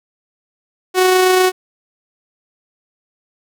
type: tone with amplitude modulation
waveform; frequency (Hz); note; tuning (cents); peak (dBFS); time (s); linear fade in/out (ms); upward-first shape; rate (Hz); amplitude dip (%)
sawtooth; 370; F#4; 0; -5; 0.94-1.52; 50; sine; 28.1; 25
effects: none